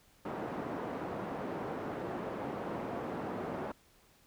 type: band-pass noise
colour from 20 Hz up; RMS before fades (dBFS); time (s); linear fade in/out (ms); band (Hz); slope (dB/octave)
pink; -39; 0.25-3.72; 5; 210 to 960; 12
effects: pink hiss -65 dBFS RMS until 4.26 s